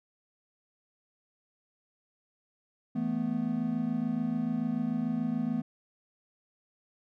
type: chord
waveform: triangle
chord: E suspended fourth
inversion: none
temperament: equal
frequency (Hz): 164.81 / 220 / 246.9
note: E3 / A3 / B3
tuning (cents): 0 / 0 / 0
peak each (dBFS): -34 / -30 / -29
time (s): 2.95-5.62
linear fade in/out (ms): 10
effects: none